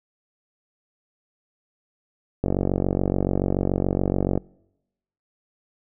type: click train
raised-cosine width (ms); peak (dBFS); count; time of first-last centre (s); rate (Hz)
2; -8; 92; 2.44-4.376; 47
effects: noise-tail reverb RT60 0.9 s tail -26 dB re dry